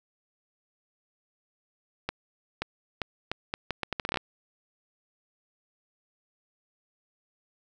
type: accelerating click train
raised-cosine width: 0.3 ms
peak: -13 dBFS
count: 15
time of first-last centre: 2.09-4.172 s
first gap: 530 ms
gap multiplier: 0.75
effects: none